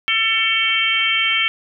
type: harmonic tone with a mistuned harmonic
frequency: 448.4 Hz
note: A4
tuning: 33 cents sharp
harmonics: 3 / 4 / 5 / 6 / 7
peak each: -26 / -27 / -19 / -23 / -19 dBFS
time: 0.08-1.48 s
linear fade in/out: 0 ms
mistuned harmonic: 4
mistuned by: -17 cents
effects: none